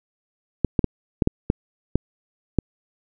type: clicks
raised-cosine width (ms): 3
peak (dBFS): -4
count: 8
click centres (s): 0.647 / 0.792 / 0.843 / 1.222 / 1.274 / 1.501 / 1.956 / 2.587
effects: none